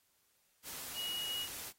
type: tone in noise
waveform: sine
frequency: 2900 Hz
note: F#7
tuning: 35 cents flat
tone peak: -37 dBFS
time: 0.94-1.48 s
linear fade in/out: 50 ms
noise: white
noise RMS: -45 dBFS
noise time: 0.63-1.73 s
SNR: +5 dB
effects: white hiss -74 dBFS RMS until 1.78 s + AAC 48 kbps